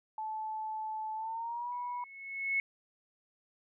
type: tone with pitch glide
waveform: sine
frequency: 870 to 976.5 Hz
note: A5 to B5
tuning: -20 to -20 cents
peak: -35 dBFS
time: 0.18-2.04 s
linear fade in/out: 2 ms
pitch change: +200 cents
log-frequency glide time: 1.15-1.71 s
type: tone with exponential growth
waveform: sine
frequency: 2194 Hz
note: C#7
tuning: 18 cents flat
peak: -26 dBFS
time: 1.72-2.6 s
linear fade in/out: 1 ms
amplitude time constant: 190 ms
effects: none